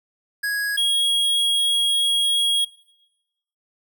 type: tone pair in turn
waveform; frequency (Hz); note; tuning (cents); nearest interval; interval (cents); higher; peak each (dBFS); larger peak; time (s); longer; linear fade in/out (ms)
square; 1661.2 / 3299; G#6 / G#7; 0 / -12; octave; 1188; second; -22 / -18; second; 0.43-0.77 / 0.77-2.65; second; 10
effects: noise-tail reverb RT60 1.0 s tail -22 dB re dry